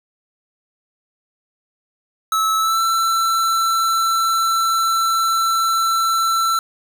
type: tone with pitch glide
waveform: square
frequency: 1300 to 1338.9 Hz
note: E6 to E6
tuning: -24 to +27 cents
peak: -16 dBFS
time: 2.32-6.59 s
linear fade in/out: 2 ms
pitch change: +51 cents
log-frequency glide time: 2.58-2.81 s
effects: 7-bit